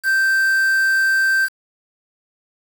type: tone with quantisation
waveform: triangle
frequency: 1563 Hz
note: G6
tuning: 6 cents flat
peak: -12 dBFS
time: 0.03-1.49 s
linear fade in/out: 50 ms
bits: 5
effects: none